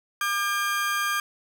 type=tone pair together; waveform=35% pulse; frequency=1200 / 1610.4 Hz; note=D6 / G6; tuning=+37 / +46 cents; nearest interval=perfect fourth; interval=509 cents; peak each=-25 dBFS; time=0.21-1.2 s; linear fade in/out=2 ms; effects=none